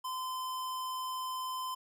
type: tone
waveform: square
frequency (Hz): 1027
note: C6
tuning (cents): -33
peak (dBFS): -36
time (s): 0.04-1.75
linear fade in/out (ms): 10
effects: none